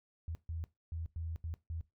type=tone bursts at uneven times; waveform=sine; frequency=82 Hz; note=E2; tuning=9 cents flat; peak=-37 dBFS; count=6; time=0.28-0.35 / 0.49-0.64 / 0.92-1.06 / 1.16-1.36 / 1.44-1.54 / 1.7-1.81 s; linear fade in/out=0 ms; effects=noise-tail reverb RT60 0.2 s tail -18 dB re dry